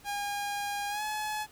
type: tone with pitch glide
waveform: sawtooth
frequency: 813 to 852.4 Hz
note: G#5 to G#5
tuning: -37 to +45 cents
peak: -28 dBFS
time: 0.04-1.47 s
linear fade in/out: 50 ms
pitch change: +82 cents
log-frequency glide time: 0.89-1.03 s
effects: pink hiss -57 dBFS RMS until 1.51 s